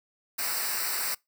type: noise with comb filter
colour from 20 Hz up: white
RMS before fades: -30 dBFS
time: 0.38-1.15 s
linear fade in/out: 10 ms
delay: 0.3 ms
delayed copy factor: -0.85
effects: noise-tail reverb RT60 0.2 s tail -25 dB re dry